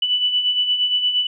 sine beating tone pair, 2967 / 2975.6 Hz, F#7 / F#7, +4 / +9 cents, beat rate 8.6 Hz, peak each -25 / -17 dBFS, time 0.02-1.27 s, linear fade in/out 5 ms, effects none

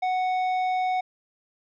triangle tone with tanh clipping, 740 Hz, F#5, in tune, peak -24 dBFS, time 0.02-1.01 s, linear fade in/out 10 ms, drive 13 dB, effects none

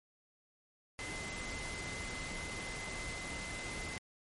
sine tone in noise, 2051 Hz, C7, 35 cents flat, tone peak -44 dBFS, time 0.99-3.98 s, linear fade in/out 0 ms, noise pink, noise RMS -43 dBFS, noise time 0.99-3.98 s, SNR -4 dB, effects MP3 48 kbps

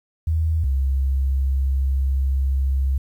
sine tone pair in turn, 79.9 / 67.1 Hz, D#2 / C2, +47 / +44 cents, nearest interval minor third, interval 303 cents, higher first, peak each -17 dBFS, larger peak neither, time 0.27-0.64 / 0.64-2.98 s, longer second, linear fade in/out 5 ms, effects 9-bit

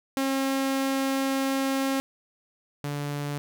sawtooth tone pair in turn, 269.7 / 144.74 Hz, C#4 / D3, -47 / -25 cents, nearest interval major seventh, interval 1078 cents, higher first, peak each -20 / -25 dBFS, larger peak first, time 0.17-2 / 2.84-3.38 s, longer first, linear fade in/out 0 ms, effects none

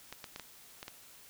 clicks, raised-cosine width 0.2 ms, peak -25 dBFS, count 6, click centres 0.126 / 0.242 / 0.361 / 0.397 / 0.829 / 0.881 s, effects white hiss -56 dBFS RMS until 1.29 s

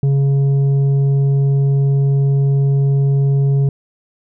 triangle tone with tanh clipping, 138.59 Hz, C#3, in tune, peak -12 dBFS, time 0.03-3.69 s, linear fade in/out 2 ms, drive 10 dB, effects none

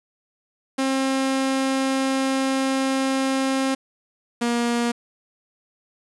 sawtooth tone pair in turn, 267 / 237.4 Hz, C4 / A#3, +35 / +32 cents, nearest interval major second, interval 203 cents, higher first, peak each -16 dBFS, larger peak neither, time 0.78-3.75 / 4.41-4.92 s, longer first, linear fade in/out 10 ms, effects resampled to 24000 Hz + 7-bit

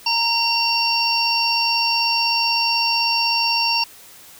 harmonic tone with a mistuned harmonic, 916 Hz, A#5, 31 cents flat, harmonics 1 / 3 / 5 / 6, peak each -22 / -22 / -22 / -22 dBFS, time 0.06-3.84 s, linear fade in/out 5 ms, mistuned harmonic 1, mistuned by +17 cents, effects white hiss -44 dBFS RMS until 4.39 s

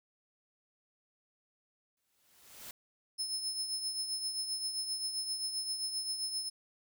white noise with exponential growth, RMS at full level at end -45 dBFS, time 1.97-2.71 s, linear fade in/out 2 ms, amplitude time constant 160 ms
30% pulse tone with tremolo, 5220 Hz, E8, 18 cents flat, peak -28 dBFS, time 3.18-6.5 s, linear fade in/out 20 ms, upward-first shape triangle, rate 7.6 Hz, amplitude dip 60%
effects none

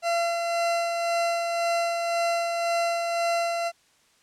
40% pulse tone with tremolo, 681 Hz, F5, 44 cents flat, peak -21 dBFS, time 0.02-3.72 s, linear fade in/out 50 ms, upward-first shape sine, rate 1.9 Hz, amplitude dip 35%, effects white hiss -62 dBFS RMS until 4.22 s + low-pass 8000 Hz 12 dB/octave

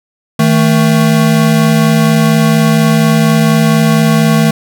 square tone pair together, 158.17 / 222.4 Hz, D#3 / A3, +29 / +19 cents, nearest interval tritone, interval 590 cents, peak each -10 dBFS, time 0.39-4.51 s, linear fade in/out 5 ms, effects none

